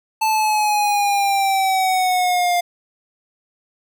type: exponential sweep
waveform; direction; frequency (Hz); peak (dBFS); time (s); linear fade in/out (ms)
square; down; 880 to 701; -16; 0.21-2.61; 10
effects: none